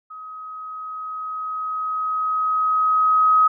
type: tone with level ramp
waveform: sine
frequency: 1266 Hz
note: D#6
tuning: 30 cents sharp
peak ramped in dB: -34 to -11 dBFS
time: 0.1-3.48 s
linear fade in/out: 10 ms
effects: none